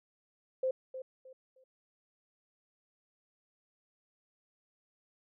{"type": "tone with echo", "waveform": "sine", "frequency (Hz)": 520, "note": "C5", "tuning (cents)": -11, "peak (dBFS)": -28, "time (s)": [0.63, 0.71], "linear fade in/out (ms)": 5, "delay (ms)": 310, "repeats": 3, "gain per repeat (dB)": -11, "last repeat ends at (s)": 1.64, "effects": []}